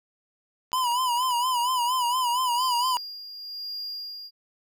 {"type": "clicks", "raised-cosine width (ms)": 0.2, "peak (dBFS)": -30, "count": 8, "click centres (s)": [0.718, 0.783, 0.839, 0.872, 0.919, 1.174, 1.229, 1.307]}
{"type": "tone with vibrato", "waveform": "square", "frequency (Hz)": 990, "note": "B5", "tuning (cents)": 4, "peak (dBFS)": -23, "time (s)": [0.73, 2.97], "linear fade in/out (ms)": 0, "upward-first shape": "sine", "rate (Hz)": 4.3, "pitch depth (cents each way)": 81}
{"type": "tone with tremolo", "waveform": "triangle", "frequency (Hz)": 4817, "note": "D8", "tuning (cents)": 43, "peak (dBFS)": -30, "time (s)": [2.51, 4.31], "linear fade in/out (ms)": 50, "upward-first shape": "sine", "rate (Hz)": 0.97, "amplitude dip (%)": 55}
{"effects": []}